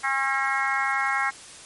harmonic tone, 270.5 Hz, C#4, 42 cents flat, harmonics 3 / 4 / 5 / 6 / 7 / 8, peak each -29 / -29 / -29 / -29 / -29 / -29 dBFS, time 0.03-1.31 s, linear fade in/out 20 ms, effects white hiss -44 dBFS RMS until 1.65 s + MP3 48 kbps

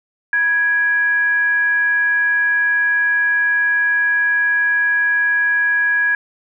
sine tone with frequency modulation, 1661.2 Hz, G#6, in tune, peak -13 dBFS, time 0.33-6.15 s, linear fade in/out 2 ms, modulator 695 Hz, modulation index 0.23, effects none

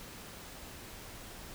silence, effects pink hiss -48 dBFS RMS until 1.54 s

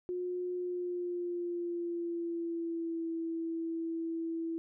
sine tone with pitch glide, 359.4 to 329.6 Hz, F4 to E4, +50 to 0 cents, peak -33 dBFS, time 0.09-4.58 s, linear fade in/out 0 ms, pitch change -150 cents, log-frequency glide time 0.53-3.08 s, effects none

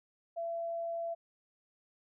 sine tone, 673 Hz, E5, 36 cents sharp, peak -34 dBFS, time 0.36-1.15 s, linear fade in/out 20 ms, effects none

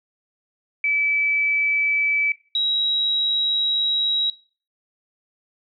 sine tone pair in turn, 2304 / 3851 Hz, D7 / B7, -34 / -44 cents, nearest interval major sixth, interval 890 cents, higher second, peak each -18 dBFS, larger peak neither, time 0.84-2.32 / 2.55-4.3 s, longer second, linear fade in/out 2 ms, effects noise-tail reverb RT60 0.4 s tail -20 dB re dry

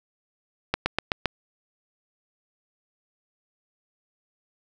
slowing click train, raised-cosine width 0.3 ms, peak -6 dBFS, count 5, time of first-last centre 0.74-1.257 s, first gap 120 ms, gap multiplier 1.05, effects none

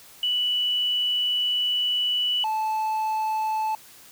sine / triangle tone pair in turn, 2960 / 872.2 Hz, F#7 / A5, 0 / -15 cents, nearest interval octave + major sixth, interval 2115 cents, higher first, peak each -21 dBFS, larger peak neither, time 0.23-2.44 / 2.44-3.75 s, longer first, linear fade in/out 2 ms, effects white hiss -49 dBFS RMS until 4.11 s

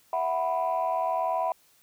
sine chord, E suspended second, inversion none, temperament equal, 659.3 / 740 / 987.8 Hz, E5 / F#5 / B5, 0 / 0 / 0 cents, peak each -28 dBFS, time 0.13-1.52 s, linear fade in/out 2 ms, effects tanh soft clip ceiling -18 dBFS + white hiss -62 dBFS RMS until 1.82 s

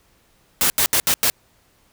white noise bursts at uneven times, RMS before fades -17 dBFS, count 5, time 0.61-0.7 / 0.78-0.86 / 0.93-1 / 1.07-1.14 / 1.23-1.3 s, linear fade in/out 0 ms, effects pink hiss -59 dBFS RMS until 1.92 s

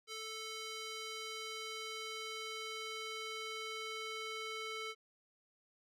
square tone with band-pass filter sweep, 440 Hz, A4, in tune, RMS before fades -44 dBFS, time 0.07-4.95 s, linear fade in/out 50 ms, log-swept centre 4200 to 2600 Hz, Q 0.94, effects none

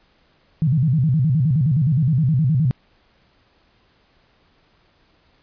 sine tone with vibrato, 142 Hz, C#3, 42 cents sharp, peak -14 dBFS, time 0.62-2.71 s, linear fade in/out 0 ms, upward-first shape square, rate 9.6 Hz, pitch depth 210 cents each way, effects pink hiss -59 dBFS RMS until 5.42 s + resampled to 11025 Hz

